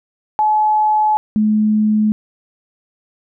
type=tone pair in turn; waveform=sine; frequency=855 / 213.8 Hz; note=A5 / A3; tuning=-50 / -49 cents; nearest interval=2 octaves; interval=2399 cents; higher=first; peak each=-11 dBFS; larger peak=neither; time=0.39-1.17 / 1.36-2.12 s; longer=first; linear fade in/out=0 ms; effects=none